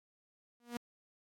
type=tone with exponential growth; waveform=sawtooth; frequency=239 Hz; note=A#3; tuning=43 cents sharp; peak=-31 dBFS; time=0.6-0.77 s; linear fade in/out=2 ms; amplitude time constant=36 ms; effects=AAC 64 kbps